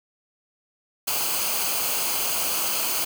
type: noise with comb filter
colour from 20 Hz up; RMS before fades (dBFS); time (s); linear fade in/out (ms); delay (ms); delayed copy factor
white; -25; 1.07-3.05; 10; 0.54; -0.6
effects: none